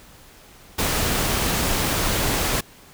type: noise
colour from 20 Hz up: pink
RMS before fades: -22 dBFS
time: 0.78-2.61 s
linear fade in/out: 10 ms
effects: pink hiss -48 dBFS RMS until 2.93 s